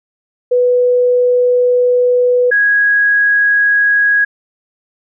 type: tone pair in turn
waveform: sine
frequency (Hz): 493.9 / 1655.5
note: B4 / G#6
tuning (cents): 0 / -6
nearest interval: octave + major sixth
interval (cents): 2094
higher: second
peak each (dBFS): -8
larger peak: neither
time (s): 0.51-2.51 / 2.51-4.25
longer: first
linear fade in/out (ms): 10
effects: none